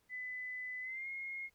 sine tone with pitch glide, 2005 to 2149 Hz, B6 to C7, +26 to +46 cents, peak -40 dBFS, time 0.09-1.5 s, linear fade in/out 50 ms, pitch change +120 cents, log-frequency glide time 0.81-1.08 s, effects pink hiss -75 dBFS RMS until 1.54 s

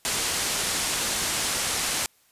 white low-pass noise, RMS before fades -27 dBFS, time 0.05-2.06 s, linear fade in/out 0 ms, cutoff 10000 Hz, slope 24 dB/octave, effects white hiss -62 dBFS RMS until 2.31 s + resampled to 32000 Hz

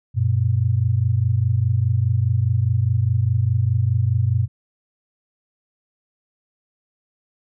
sine tone pair together, 95.7 / 120.57 Hz, G2 / B2, -41 / -41 cents, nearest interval major third, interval 400 cents, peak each -19 / -18 dBFS, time 0.14-4.48 s, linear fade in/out 50 ms, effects none

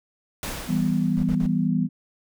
pink noise with exponential decay, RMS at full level -29 dBFS, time 0.43-1.68 s, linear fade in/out 1 ms, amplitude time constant 270 ms
sine chord, E minor, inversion none, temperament equal, 164.81 / 196 / 246.9 Hz, E3 / G3 / B3, 0 / 0 / 0 cents, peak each -24 dBFS, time 0.67-1.89 s, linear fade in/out 50 ms
brown noise bursts, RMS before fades -32 dBFS, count 3, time 1.17-1.464 s, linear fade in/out 0 ms, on 62 ms, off 54 ms
effects none

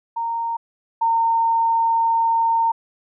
sine tone pair in turn, 924 / 914.4 Hz, A#5 / A#5, -16 / -34 cents, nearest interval unison, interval 18 cents, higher first, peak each -21 / -15 dBFS, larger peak second, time 0.16-0.57 / 1.01-2.72 s, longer second, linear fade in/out 10 ms, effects none

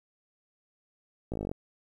slowing click train, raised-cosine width 2 ms, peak -21 dBFS, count 11, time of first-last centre 1.32-1.515 s, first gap 17 ms, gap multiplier 1.03, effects 10-bit

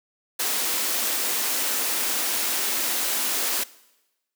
white high-pass noise, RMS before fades -25 dBFS, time 0.39-3.64 s, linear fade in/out 10 ms, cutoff 220 Hz, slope 48 dB/octave, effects noise-tail reverb RT60 1.0 s tail -20 dB re dry

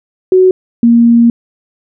sine tone pair in turn, 371.9 / 234.3 Hz, F#4 / A#3, +9 / +9 cents, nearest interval minor sixth, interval 800 cents, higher first, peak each -3 dBFS, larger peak neither, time 0.32-0.51 / 0.83-1.3 s, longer second, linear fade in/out 2 ms, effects none

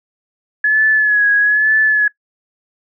sine tone with vibrato, 1700 Hz, G#6, 40 cents sharp, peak -9 dBFS, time 0.64-2.08 s, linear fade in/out 5 ms, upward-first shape sine, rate 1.1 Hz, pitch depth 44 cents each way, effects noise-tail reverb RT60 0.1 s tail -21 dB re dry

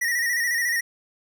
square tone with vibrato, 1899 Hz, A#6, 32 cents sharp, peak -22 dBFS, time 0.01-0.81 s, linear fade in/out 10 ms, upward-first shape square, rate 14 Hz, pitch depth 48 cents each way, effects none

